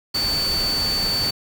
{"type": "tone in noise", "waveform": "sine", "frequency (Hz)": 4500, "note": "C#8", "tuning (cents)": 25, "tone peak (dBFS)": -20, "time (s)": [0.14, 1.31], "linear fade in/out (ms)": 10, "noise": "pink", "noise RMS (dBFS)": -28, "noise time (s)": [0.14, 1.31], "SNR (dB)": 5, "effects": []}